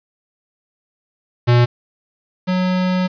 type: tone pair in turn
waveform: square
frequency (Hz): 120.9 / 183.61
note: B2 / F#3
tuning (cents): -36 / -13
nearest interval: perfect fifth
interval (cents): 723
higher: second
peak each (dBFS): -10 / -16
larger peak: first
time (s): 1.47-1.66 / 2.47-3.08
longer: second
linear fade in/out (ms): 20
effects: resampled to 11025 Hz + 7-bit